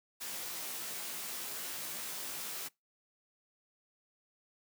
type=noise with comb filter; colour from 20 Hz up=white; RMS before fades=-41 dBFS; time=0.2-2.69 s; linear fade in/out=20 ms; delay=16 ms; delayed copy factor=-0.9; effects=noise-tail reverb RT60 0.2 s tail -24 dB re dry + high-pass 150 Hz 12 dB/octave